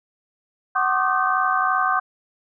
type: tone cluster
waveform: sine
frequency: 749 / 1078 / 1170 / 1233 / 1541 Hz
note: F#5 / C#6 / D6 / D#6 / G6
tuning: +21 / -49 / -7 / -16 / -30 cents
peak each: -24 dBFS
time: 0.75-2 s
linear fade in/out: 10 ms
effects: none